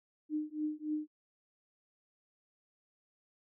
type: tone with tremolo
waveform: sine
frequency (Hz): 304.6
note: D#4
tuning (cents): -37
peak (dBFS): -30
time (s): 0.29-1.08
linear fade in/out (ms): 50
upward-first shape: triangle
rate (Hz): 3.5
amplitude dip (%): 100
effects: none